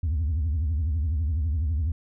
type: tone with vibrato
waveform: sine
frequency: 77.78 Hz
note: D#2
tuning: in tune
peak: -20 dBFS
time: 0.03-1.92 s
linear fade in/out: 5 ms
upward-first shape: triangle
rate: 12 Hz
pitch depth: 250 cents each way
effects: tanh soft clip ceiling -21 dBFS